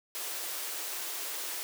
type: high-pass noise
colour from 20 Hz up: white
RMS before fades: -37 dBFS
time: 0.15-1.63 s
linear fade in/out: 0 ms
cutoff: 300 Hz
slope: 96 dB/octave
effects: none